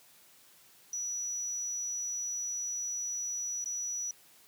sine tone with dropouts, 5880 Hz, F#8, 12 cents flat, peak -33 dBFS, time 0.93-4.11 s, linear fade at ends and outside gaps 2 ms, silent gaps 3.643-3.658 s, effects white hiss -60 dBFS RMS until 4.47 s + high-pass 80 Hz 12 dB/octave

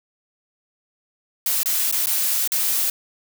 blue noise with dropouts, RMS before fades -21 dBFS, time 1.46-2.9 s, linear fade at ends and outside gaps 2 ms, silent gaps 1.632-1.658 / 1.914-1.925 / 2.059-2.069 / 2.476-2.519 s, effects none

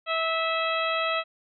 harmonic tone with a mistuned harmonic, 651 Hz, E5, 22 cents flat, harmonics 1 / 2 / 3 / 4 / 5 / 6, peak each -29 / -28 / -34 / -31 / -34 / -37 dBFS, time 0.06-1.24 s, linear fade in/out 50 ms, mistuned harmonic 3, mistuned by +19 cents, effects none

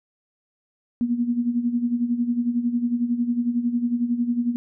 sine tone with tremolo, 239.5 Hz, A#3, 47 cents sharp, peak -17 dBFS, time 1.01-4.56 s, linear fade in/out 0 ms, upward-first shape sine, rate 11 Hz, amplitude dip 70%, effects none

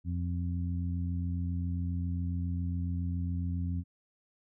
harmonic tone, 87.31 Hz, F2, in tune, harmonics 1 / 2 / 3, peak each -31 / -37 / -41 dBFS, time 0.04-3.84 s, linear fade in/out 50 ms, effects none

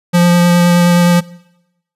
square tone with vibrato, 174.61 Hz, F3, in tune, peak -7 dBFS, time 0.13-1.21 s, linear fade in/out 20 ms, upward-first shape sine, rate 9.6 Hz, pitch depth 10 cents each way, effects noise-tail reverb RT60 0.9 s tail -22 dB re dry + resampled to 32000 Hz

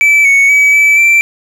triangle tone with pitch steps, 2313 / 2220 / 2280 / 2306 / 2344 Hz, D7 / C#7 / C#7 / D7 / D7, -27 / +2 / +48 / -32 / -4 cents, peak -3 dBFS, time 0.01-1.21 s, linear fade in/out 0 ms, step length 240 ms, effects 7-bit

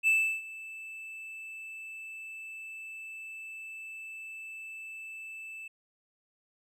triangle tone with ADSR envelope, 2637 Hz, E7, in tune, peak -19 dBFS, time 0.03-5.68 s, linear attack 44 ms, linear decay 340 ms, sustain -20 dB, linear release 6 ms, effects none

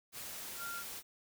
sine tone in noise, 1389 Hz, F6, 10 cents flat, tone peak -41 dBFS, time 0.57-0.84 s, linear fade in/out 50 ms, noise white, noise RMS -45 dBFS, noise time 0.12-1.03 s, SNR +1 dB, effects none

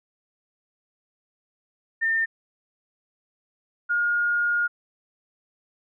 sine tone pair in turn, 1808 / 1425.5 Hz, A6 / F6, +47 / +35 cents, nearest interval major third, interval 412 cents, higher first, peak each -20 dBFS, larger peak neither, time 2.01-2.26 / 3.89-4.68 s, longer second, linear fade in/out 20 ms, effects none

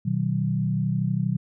sine chord, B major, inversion none, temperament equal with one note detuned, 123.47 / 155.56 / 188.45 Hz, B2 / D#3 / F#3, 0 / 0 / +32 cents, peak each -26 dBFS, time 0.05-1.37 s, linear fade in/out 10 ms, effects none

